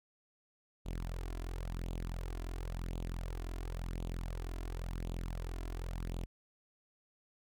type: tone with flanger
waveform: sawtooth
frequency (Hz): 42.98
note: F1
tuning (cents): -27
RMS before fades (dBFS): -40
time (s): 0.85-6.26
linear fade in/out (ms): 20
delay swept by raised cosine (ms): 0.27 to 2.97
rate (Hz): 0.94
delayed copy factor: +0.65
effects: none